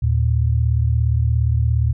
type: tone pair together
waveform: sine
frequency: 77.78 / 114.97 Hz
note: D#2 / A#2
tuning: 0 / -23 cents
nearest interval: perfect fifth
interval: 677 cents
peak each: -17 dBFS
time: 0.02-1.93 s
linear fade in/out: 10 ms
effects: none